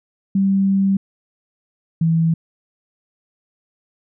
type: tone pair in turn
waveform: sine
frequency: 194.8 / 163.81 Hz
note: G3 / E3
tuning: -11 / -11 cents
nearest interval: minor third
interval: 300 cents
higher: first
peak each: -13 dBFS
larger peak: neither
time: 0.35-0.97 / 2.01-2.34 s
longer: first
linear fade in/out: 5 ms
effects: none